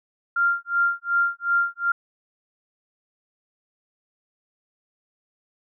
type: tone with tremolo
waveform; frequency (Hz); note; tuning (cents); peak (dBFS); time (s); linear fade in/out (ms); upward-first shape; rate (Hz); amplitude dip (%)
sine; 1392; F6; -6; -16; 0.36-1.92; 5; sine; 2.7; 100
effects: none